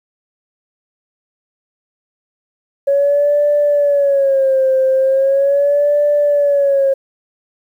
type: tone with vibrato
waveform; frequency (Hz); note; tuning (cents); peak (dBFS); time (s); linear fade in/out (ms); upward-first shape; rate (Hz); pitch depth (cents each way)
sine; 555; C#5; +2; -9; 2.87-6.94; 10; sine; 0.39; 93
effects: tanh soft clip ceiling -5 dBFS + 8-bit